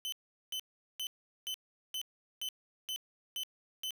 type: tone bursts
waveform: 40% pulse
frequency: 3040 Hz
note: F#7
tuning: 46 cents sharp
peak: -35 dBFS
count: 9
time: 0.05-3.907 s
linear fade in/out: 0 ms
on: 73 ms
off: 400 ms
effects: none